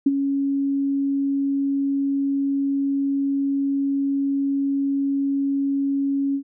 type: tone with ADSR envelope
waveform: sine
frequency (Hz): 277.2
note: C#4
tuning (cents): 0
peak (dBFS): -11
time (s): 0.06-6.43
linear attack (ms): 7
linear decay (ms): 32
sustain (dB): -8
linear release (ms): 82
effects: none